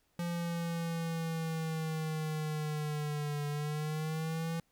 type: linear two-way sweep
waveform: square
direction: down then up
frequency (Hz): 172.6 to 146 to 166.5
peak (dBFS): -34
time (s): 0.19-4.6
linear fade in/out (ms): 2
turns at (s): 3.47
effects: pink hiss -74 dBFS RMS until 4.71 s